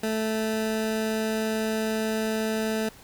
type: tone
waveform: 20% pulse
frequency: 219.4 Hz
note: A3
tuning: 5 cents flat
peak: -20 dBFS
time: 0.03-2.89 s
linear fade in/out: 5 ms
effects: pink hiss -50 dBFS RMS until 3.03 s